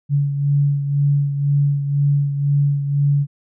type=beating tone pair; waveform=sine; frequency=142.2 / 144.2 Hz; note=C#3 / D3; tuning=+45 / -31 cents; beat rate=2 Hz; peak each=-15 / -23 dBFS; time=0.09-3.27 s; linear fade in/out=50 ms; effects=none